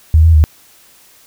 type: tone with pitch steps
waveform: sine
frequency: 79 / 81.8 / 76.9 Hz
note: D#2 / E2 / D#2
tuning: +27 / -13 / -20 cents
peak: -4 dBFS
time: 0.14-0.44 s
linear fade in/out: 0 ms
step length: 100 ms
effects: white hiss -46 dBFS RMS until 1.26 s